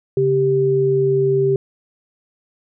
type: tone pair together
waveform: sine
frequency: 139.2 / 392.1 Hz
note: C#3 / G4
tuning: +8 / 0 cents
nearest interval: octave + tritone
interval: 1792 cents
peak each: -20 / -14 dBFS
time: 0.17-1.56 s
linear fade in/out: 2 ms
effects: none